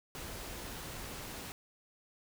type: noise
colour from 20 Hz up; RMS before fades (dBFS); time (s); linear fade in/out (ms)
pink; -44; 0.15-1.52; 0
effects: none